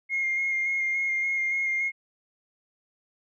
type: tone with vibrato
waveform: sine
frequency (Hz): 2135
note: C7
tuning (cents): +34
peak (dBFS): -23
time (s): 0.09-1.92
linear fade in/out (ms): 50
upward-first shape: square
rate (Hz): 3.5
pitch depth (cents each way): 15
effects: tanh soft clip ceiling -19 dBFS